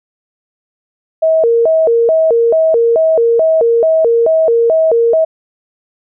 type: tone with vibrato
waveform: sine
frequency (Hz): 546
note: C#5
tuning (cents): -26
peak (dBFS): -7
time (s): 1.22-5.25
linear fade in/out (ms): 10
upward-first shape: square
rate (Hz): 2.3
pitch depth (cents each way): 280
effects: none